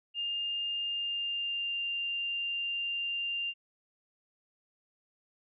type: tone with pitch glide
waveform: sine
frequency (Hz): 2812 to 2791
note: F7 to F7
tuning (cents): +11 to -2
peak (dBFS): -31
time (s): 0.14-3.54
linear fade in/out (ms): 50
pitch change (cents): -13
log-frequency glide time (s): 0.82-1.81
effects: none